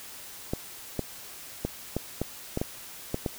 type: clicks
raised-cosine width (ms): 2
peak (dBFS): -14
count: 9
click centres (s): 0.535 / 0.993 / 1.65 / 1.966 / 2.216 / 2.574 / 2.615 / 3.144 / 3.262
effects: white hiss -44 dBFS RMS until 3.38 s